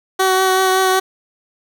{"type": "tone with vibrato", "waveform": "15% pulse", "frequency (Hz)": 376.9, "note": "F#4", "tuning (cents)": 32, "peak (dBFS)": -6, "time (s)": [0.19, 1], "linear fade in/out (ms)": 10, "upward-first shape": "triangle", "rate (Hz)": 5.3, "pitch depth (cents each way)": 18, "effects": []}